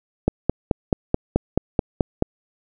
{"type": "click train", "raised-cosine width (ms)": 2, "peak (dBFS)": -3, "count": 10, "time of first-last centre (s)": [0.28, 2.224], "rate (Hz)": 4.63, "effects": []}